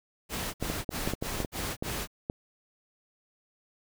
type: noise bursts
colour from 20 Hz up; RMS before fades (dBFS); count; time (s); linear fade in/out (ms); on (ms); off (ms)
pink; -34; 6; 0.29-2.075; 50; 250; 57
type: clicks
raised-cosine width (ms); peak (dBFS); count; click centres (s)
2; -17; 10; 0.626 / 0.7 / 0.892 / 1.075 / 1.136 / 1.225 / 1.403 / 1.448 / 1.825 / 2.299
effects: none